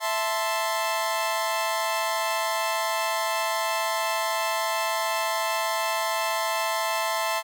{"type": "chord", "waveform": "sawtooth", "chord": "A minor", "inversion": "second", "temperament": "equal", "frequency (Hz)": [659.3, 880, 1046.5], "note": ["E5", "A5", "C6"], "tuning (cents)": [0, 0, 0], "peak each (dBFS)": -25, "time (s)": [0, 7.43], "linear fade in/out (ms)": 50, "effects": []}